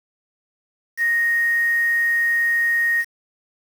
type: tone with quantisation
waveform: sine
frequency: 1864.7 Hz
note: A#6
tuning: in tune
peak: -16 dBFS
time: 0.97-3.05 s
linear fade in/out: 50 ms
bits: 6
effects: none